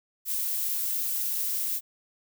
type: noise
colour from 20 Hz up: violet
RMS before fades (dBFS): -29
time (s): 0.25-1.81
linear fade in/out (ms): 50
effects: none